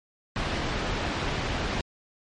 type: low-pass noise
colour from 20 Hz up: pink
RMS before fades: -29 dBFS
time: 0.36-1.81 s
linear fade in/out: 0 ms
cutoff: 4000 Hz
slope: 12 dB/octave
effects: low-pass 7000 Hz 12 dB/octave + MP3 48 kbps